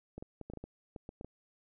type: clicks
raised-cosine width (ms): 2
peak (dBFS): -30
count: 11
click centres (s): 0.18 / 0.225 / 0.413 / 0.5 / 0.536 / 0.573 / 0.64 / 0.962 / 1.091 / 1.211 / 1.246
effects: none